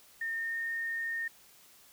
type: tone with pitch glide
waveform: sine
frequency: 1821 to 1833.7 Hz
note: A#6 to A#6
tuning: -41 to -29 cents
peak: -32 dBFS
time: 0.21-1.28 s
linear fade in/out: 5 ms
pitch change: +12 cents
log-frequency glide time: 0.32-0.58 s
effects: white hiss -59 dBFS RMS until 1.92 s